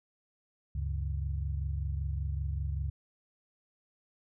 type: tone cluster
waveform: sine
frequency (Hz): 71.1 / 96.3 / 138.9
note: C#2 / G2 / C#3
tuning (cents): +45 / -30 / +4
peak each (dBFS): -32 / -38 / -39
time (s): 0.75-2.9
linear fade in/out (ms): 5
effects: none